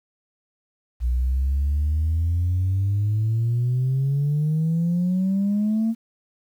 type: exponential sweep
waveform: sine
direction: up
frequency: 59.4 to 229.2 Hz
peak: -17 dBFS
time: 1-5.95 s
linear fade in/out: 50 ms
effects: tanh soft clip ceiling -16 dBFS + 9-bit